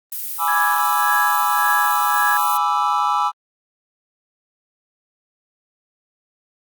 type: noise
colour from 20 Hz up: violet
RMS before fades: -27 dBFS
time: 0.12-2.57 s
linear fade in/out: 2 ms
type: chord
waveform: triangle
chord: E dominant seventh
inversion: first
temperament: equal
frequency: 830.6 / 987.8 / 1174.7 / 1318.5 Hz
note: G#5 / B5 / D6 / E6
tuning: 0 / 0 / 0 / 0 cents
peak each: -20 dBFS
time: 0.38-3.32 s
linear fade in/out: 50 ms
type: tone with tremolo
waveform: sine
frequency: 1662 Hz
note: G#6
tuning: 1 cent sharp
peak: -18 dBFS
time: 0.48-2.37 s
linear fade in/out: 2 ms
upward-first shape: sine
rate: 1.8 Hz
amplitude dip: 80%
effects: Opus 24 kbps